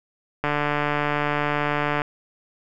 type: click train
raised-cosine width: 0.5 ms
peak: -8 dBFS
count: 233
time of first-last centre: 0.44-2.018 s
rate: 147 Hz
effects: none